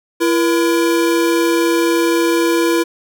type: tone pair together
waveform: square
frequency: 336.8 / 476.3 Hz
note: E4 / A#4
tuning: +37 / +37 cents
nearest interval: tritone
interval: 600 cents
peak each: -14 / -19 dBFS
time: 0.2-2.84 s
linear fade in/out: 20 ms
effects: none